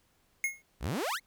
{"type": "tone with exponential decay", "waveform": "square", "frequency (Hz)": 2161, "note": "C#7", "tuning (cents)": -45, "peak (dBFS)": -25, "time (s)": [0.44, 0.62], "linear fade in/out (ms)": 1, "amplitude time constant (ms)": 39}
{"type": "exponential sweep", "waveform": "sawtooth", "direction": "up", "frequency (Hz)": [46.55, 2267], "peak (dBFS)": -27, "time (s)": [0.8, 1.2], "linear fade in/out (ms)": 50}
{"effects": ["pink hiss -70 dBFS RMS until 1.26 s"]}